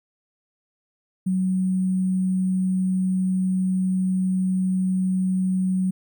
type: tone with sample-and-hold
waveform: sine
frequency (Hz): 186.2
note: F#3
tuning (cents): +11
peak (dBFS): -19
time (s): 1.26-5.91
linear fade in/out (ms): 10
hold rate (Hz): 8820
effects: none